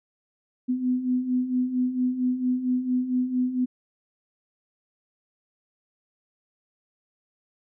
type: beating tone pair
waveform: sine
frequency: 248.7 / 253.1 Hz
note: B3 / B3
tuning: +12 / +43 cents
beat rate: 4.4 Hz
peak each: -29 / -23 dBFS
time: 0.68-3.66 s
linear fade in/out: 20 ms
effects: none